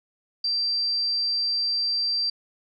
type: tone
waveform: sine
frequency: 4700 Hz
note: D8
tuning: 1 cent sharp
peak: -22 dBFS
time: 0.44-2.3 s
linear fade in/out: 5 ms
effects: none